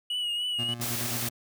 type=tone with vibrato; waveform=triangle; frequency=2910 Hz; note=F#7; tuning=29 cents flat; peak=-26 dBFS; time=0.1-0.74 s; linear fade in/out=5 ms; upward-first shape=triangle; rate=3.4 Hz; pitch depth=47 cents each way
type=tone with tremolo; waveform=25% pulse; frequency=118.9 Hz; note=A#2; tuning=35 cents sharp; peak=-29 dBFS; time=0.58-1.3 s; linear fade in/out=20 ms; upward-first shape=square; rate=9.3 Hz; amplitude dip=50%
type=noise; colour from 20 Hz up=white; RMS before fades=-32 dBFS; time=0.81-1.29 s; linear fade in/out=5 ms
effects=none